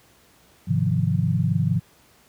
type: chord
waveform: sine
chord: F minor seventh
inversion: first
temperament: equal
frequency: 103.83 / 130.81 / 155.56 / 174.61 Hz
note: Ab2 / C3 / Eb3 / F3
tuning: 0 / 0 / 0 / 0 cents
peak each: -24 dBFS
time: 0.67-1.8 s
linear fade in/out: 20 ms
effects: pink hiss -56 dBFS RMS until 2.28 s + high-pass 60 Hz 12 dB/octave